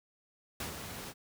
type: noise with ADSR envelope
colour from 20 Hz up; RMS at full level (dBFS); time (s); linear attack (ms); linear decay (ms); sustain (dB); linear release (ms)
pink; -37; 0.6-1.14; 3; 110; -6; 51
effects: high-pass 60 Hz 12 dB/octave